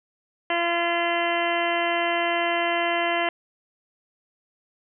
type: harmonic tone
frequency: 342.3 Hz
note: F4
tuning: 35 cents flat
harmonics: 1 / 2 / 3 / 4 / 5 / 6 / 7 / 8 / 9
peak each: -30 / -25 / -30 / -35 / -31 / -29 / -39 / -32 / -33 dBFS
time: 0.5-3.29 s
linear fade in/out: 2 ms
effects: none